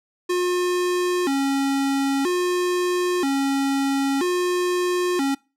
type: tone with vibrato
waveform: square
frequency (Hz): 313.6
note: D#4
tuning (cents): +14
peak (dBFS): -20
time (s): 0.29-5.35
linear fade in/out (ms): 10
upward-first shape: square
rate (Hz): 0.51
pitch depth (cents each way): 230
effects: noise-tail reverb RT60 0.3 s tail -24 dB re dry + low-pass 12000 Hz 12 dB/octave